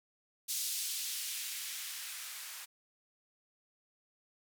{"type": "noise with band-pass filter sweep", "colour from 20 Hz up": "violet", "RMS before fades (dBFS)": -40, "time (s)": [0.48, 2.66], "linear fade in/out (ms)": 20, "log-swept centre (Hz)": [4600, 1200], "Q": 0.97, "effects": []}